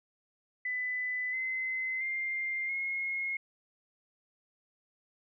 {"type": "tone with pitch steps", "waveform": "sine", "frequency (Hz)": [2000, 2051, 2104, 2158], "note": ["B6", "C7", "C7", "C#7"], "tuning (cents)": [21, -35, 9, -47], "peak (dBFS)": -31, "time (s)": [0.65, 3.37], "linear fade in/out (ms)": 5, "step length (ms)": 680, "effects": []}